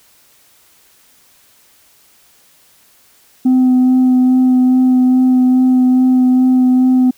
sine tone with vibrato, 254.9 Hz, C4, 45 cents flat, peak -5 dBFS, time 3.45-7.11 s, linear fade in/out 10 ms, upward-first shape sine, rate 2.4 Hz, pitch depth 12 cents each way, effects tanh soft clip ceiling -6 dBFS + white hiss -50 dBFS RMS until 7.17 s

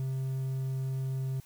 triangle tone, 132.5 Hz, C3, 22 cents sharp, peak -28 dBFS, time 0-1.4 s, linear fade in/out 0 ms, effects white hiss -59 dBFS RMS until 1.45 s

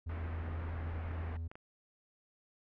triangle tone, 82.41 Hz, E2, in tune, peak -35 dBFS, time 0.06-1.48 s, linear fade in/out 10 ms
pink low-pass noise, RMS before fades -47 dBFS, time 0.09-1.37 s, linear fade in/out 5 ms, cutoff 2100 Hz, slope 24 dB/octave
clicks, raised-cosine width 0.5 ms, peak -36 / -34 dBFS, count 2, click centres 1.515 / 1.555 s
effects none

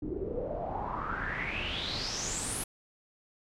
pink noise with low-pass filter sweep, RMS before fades -35 dBFS, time 0.02-2.64 s, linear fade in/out 5 ms, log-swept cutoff 300 to 11000 Hz, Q 7.3, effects none

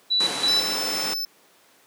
sine tone with tremolo, 3951 Hz, B7, in tune, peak -18 dBFS, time 0.1-0.76 s, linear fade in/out 20 ms, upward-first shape square, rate 3 Hz, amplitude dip 75%
pink low-pass noise, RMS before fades -28 dBFS, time 0.2-1.14 s, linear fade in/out 5 ms, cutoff 11000 Hz, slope 96 dB/octave
square tone, 5274 Hz, E8, in tune, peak -26 dBFS, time 0.48-1.25 s, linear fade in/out 2 ms
effects pink hiss -56 dBFS RMS until 1.86 s + high-pass 300 Hz 12 dB/octave

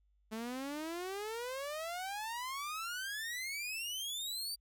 sawtooth exponential sweep, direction up, 215.2 to 4700 Hz, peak -35 dBFS, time 0.31-4.56 s, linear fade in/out 20 ms, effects added 50 Hz sine -69 dBFS peak until 4.6 s

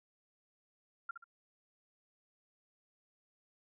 sine tone with echo, 1382 Hz, F6, 19 cents flat, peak -36 dBFS, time 1.09-1.11 s, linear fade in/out 5 ms, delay 66 ms, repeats 2, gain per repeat -8 dB, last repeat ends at 1.242 s, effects none

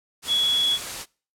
sine tone in noise, 3368 Hz, G#7, 24 cents sharp, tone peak -18 dBFS, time 0.27-0.79 s, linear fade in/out 50 ms, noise white, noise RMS -32 dBFS, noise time 0.22-1.06 s, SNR +11 dB, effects noise-tail reverb RT60 0.4 s tail -25 dB re dry + low-pass 10000 Hz 12 dB/octave

